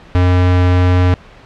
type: tone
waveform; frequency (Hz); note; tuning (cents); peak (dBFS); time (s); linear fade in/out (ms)
square; 90.2; F#2; -44; -9; 0.15-1.14; 0
effects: pink hiss -40 dBFS RMS until 1.45 s + low-pass 3000 Hz 12 dB/octave